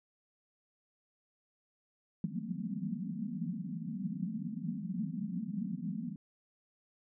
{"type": "band-pass noise", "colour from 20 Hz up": "pink", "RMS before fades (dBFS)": -38, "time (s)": [2.24, 6.16], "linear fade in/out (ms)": 2, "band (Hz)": [160, 250], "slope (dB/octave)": 96, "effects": []}